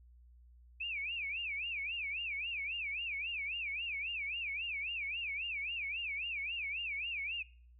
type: tone with vibrato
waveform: sine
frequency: 2489 Hz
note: D#7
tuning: in tune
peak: -36 dBFS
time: 0.8-7.43 s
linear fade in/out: 10 ms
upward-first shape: sine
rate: 3.7 Hz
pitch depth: 220 cents each way
effects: noise-tail reverb RT60 0.5 s tail -22 dB re dry + added 60 Hz sine -57 dBFS peak until 7.79 s